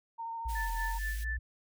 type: tone with vibrato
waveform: sine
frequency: 916 Hz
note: A#5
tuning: 31 cents flat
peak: -36 dBFS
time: 0.18-0.99 s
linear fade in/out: 20 ms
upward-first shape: sine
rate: 13 Hz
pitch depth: 13 cents each way
type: exponential two-way sweep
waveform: sine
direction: down then up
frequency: 61 to 41.2 to 61 Hz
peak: -33 dBFS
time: 0.45-1.39 s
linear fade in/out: 10 ms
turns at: 0.73 s
type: high-pass noise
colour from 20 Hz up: white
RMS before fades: -48 dBFS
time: 0.48-1.25 s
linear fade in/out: 20 ms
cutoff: 1500 Hz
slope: 96 dB/octave
type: tone with tremolo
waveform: sine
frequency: 1758 Hz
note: A6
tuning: 2 cents flat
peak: -34 dBFS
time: 0.55-1.37 s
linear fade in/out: 5 ms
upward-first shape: sine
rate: 4.3 Hz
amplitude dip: 90%
effects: none